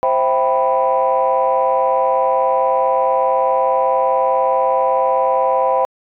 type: chord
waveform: sine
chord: C major seventh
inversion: none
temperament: equal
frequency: 523.3 / 659.3 / 784 / 987.8 Hz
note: C5 / E5 / G5 / B5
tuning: 0 / 0 / 0 / 0 cents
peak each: -16 / -20 / -18 / -17 dBFS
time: 0.03-5.85 s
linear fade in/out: 0 ms
effects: tanh soft clip ceiling -5 dBFS